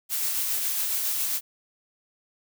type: noise with tremolo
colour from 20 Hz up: blue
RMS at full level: -26 dBFS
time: 0.09-1.41 s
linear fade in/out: 50 ms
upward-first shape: sine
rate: 7.3 Hz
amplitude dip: 25%
effects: none